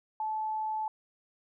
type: tone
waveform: sine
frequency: 868 Hz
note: A5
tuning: 24 cents flat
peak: -30 dBFS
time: 0.2-0.88 s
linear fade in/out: 2 ms
effects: none